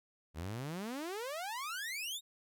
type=exponential sweep; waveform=sawtooth; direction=up; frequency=73.42 to 3823 Hz; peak=-35 dBFS; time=0.34-2.21 s; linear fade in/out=50 ms; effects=none